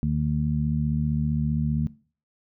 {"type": "harmonic tone", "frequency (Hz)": 75.3, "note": "D2", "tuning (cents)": 44, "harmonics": [1, 2, 3], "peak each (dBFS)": [-29, -24, -26], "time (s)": [0.03, 1.87], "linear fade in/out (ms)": 0, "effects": ["noise-tail reverb RT60 0.4 s tail -19 dB re dry"]}